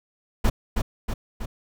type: noise with echo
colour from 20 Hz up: brown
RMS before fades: -17 dBFS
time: 0.44-0.5 s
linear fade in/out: 10 ms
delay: 320 ms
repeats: 3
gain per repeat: -4 dB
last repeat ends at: 1.46 s
effects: none